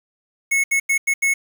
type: tone bursts at uneven times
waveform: square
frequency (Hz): 2192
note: C#7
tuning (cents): -20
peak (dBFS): -16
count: 5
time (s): 0.51-0.64 / 0.71-0.8 / 0.89-0.98 / 1.07-1.14 / 1.22-1.34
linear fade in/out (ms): 10
effects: 7-bit